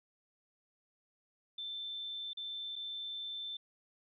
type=tone with dropouts; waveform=sine; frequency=3545 Hz; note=A7; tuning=12 cents sharp; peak=-39 dBFS; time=1.58-3.57 s; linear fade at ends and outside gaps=5 ms; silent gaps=2.333-2.371 / 2.757-2.761 s; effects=none